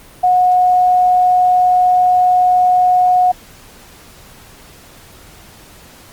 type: tone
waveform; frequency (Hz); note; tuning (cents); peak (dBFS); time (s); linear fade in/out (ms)
sine; 728; F#5; -28; -8; 0.23-3.32; 10
effects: pink hiss -41 dBFS RMS until 6.12 s + Opus 32 kbps